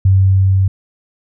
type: tone with level ramp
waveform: sine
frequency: 95.7 Hz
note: G2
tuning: 41 cents flat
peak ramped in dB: -6 to -9 dBFS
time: 0.05-0.68 s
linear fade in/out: 5 ms
effects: none